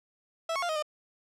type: tone with pitch steps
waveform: 30% pulse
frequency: 658 / 1101 / 697 / 627 / 606 Hz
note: E5 / C#6 / F5 / D#5 / D#5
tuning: -3 / -12 / -4 / +13 / -46 cents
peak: -26 dBFS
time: 0.49-0.825 s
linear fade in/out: 5 ms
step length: 67 ms
effects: low-pass 8000 Hz 12 dB/octave